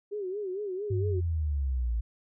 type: tone with vibrato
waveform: sine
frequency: 392 Hz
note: G4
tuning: in tune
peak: -31 dBFS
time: 0.11-1.21 s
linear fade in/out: 20 ms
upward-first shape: sine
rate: 4.4 Hz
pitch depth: 130 cents each way
type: exponential sweep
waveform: sine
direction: down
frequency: 104.2 to 55 Hz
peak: -26 dBFS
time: 0.9-2.01 s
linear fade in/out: 10 ms
effects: none